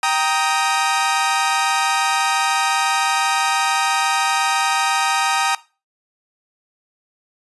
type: chord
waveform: sawtooth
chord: Eb major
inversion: first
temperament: equal with one note detuned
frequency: 784 / 932.3 / 1251.7 Hz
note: G5 / Bb5 / Eb6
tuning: 0 / 0 / +10 cents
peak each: -17 dBFS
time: 0.03-5.55 s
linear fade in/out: 2 ms
effects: noise-tail reverb RT60 0.3 s tail -18 dB re dry + resampled to 24000 Hz